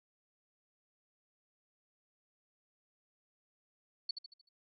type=tone with echo; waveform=sine; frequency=4435 Hz; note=C#8; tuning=in tune; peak=-32 dBFS; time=4.09-4.11 s; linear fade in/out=5 ms; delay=76 ms; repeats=5; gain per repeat=-7 dB; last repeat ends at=4.49 s; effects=none